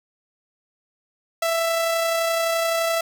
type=tone with amplitude modulation; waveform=sawtooth; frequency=663 Hz; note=E5; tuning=10 cents sharp; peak=-15 dBFS; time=1.42-3.01 s; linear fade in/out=5 ms; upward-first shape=sine; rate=31.7 Hz; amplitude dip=25%; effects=none